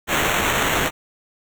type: noise with sample-and-hold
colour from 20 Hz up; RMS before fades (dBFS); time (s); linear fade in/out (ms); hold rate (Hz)
white; -20; 0.07-0.91; 50; 4900
effects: none

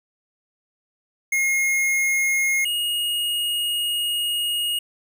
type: tone pair in turn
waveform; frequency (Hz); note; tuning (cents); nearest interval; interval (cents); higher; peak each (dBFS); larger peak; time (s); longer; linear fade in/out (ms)
square; 2150 / 2870; C7 / F7; +47 / +47; perfect fourth; 500; second; -19 / -22; first; 1.32-2.65 / 2.65-4.79; second; 5
effects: none

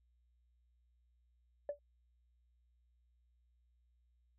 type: tone with exponential decay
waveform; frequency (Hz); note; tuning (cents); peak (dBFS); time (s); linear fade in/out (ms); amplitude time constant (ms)
sine; 578; D5; -28; -31; 1.69-1.79; 2; 20
effects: tanh soft clip ceiling -30 dBFS + added 60 Hz sine -70 dBFS peak until 4.38 s

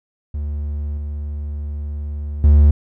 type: tone with level steps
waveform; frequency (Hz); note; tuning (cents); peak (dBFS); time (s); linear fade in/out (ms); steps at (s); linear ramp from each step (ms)
triangle; 73.42; D2; 0; -19 / -21 / -5; 0.34-2.71; 5; 0.97 / 2.44; 2
effects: none

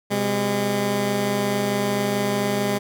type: tone pair together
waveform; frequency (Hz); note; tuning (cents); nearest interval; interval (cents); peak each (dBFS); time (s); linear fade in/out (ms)
15% pulse; 127.2 / 203.1; C3 / G#3; -48 / -38; minor sixth; 810; -21 / -15; 0.1-2.79; 20
effects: none

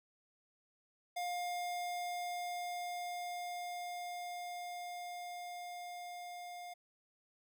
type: tone with level ramp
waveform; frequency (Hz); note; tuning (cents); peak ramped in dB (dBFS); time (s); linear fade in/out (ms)
square; 708; F5; +23; -37 to -46; 1.16-6.74; 10
effects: none

